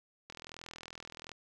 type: click train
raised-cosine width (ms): 0.2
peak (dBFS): -28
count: 43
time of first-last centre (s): 0.3-1.317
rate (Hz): 41.3
effects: none